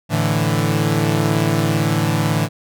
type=chord; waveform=sawtooth; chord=A suspended fourth; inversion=none; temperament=equal; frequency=110 / 146.83 / 164.81 Hz; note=A2 / D3 / E3; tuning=0 / 0 / 0 cents; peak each=-16 dBFS; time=0.09-2.49 s; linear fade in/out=50 ms; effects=none